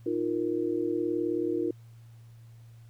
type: chord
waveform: sine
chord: Eb suspended second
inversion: none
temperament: just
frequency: 311.1 / 350 / 466.7 Hz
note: Eb4 / F4 / Bb4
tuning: 0 / +4 / +2 cents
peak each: -31 / -29 / -33 dBFS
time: 0.06-1.71 s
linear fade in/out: 5 ms
effects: added 115 Hz sine -48 dBFS peak until 2.89 s + pink hiss -66 dBFS RMS until 2.89 s